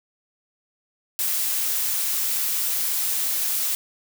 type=noise; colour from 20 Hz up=blue; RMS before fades=-24 dBFS; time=1.19-3.75 s; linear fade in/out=0 ms; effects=none